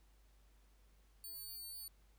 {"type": "tone", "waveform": "5% pulse", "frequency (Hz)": 4501, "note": "C#8", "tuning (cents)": 26, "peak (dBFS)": -40, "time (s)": [1.24, 1.88], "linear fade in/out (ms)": 2, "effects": ["added 50 Hz sine -65 dBFS peak until 2.18 s", "pink hiss -75 dBFS RMS until 2.18 s"]}